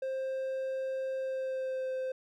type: tone with pitch glide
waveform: triangle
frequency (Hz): 528 to 519.8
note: C5 to C5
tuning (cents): +16 to -11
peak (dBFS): -30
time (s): 0.02-2.12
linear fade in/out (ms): 5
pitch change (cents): -27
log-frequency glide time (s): 1.18-1.92
effects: none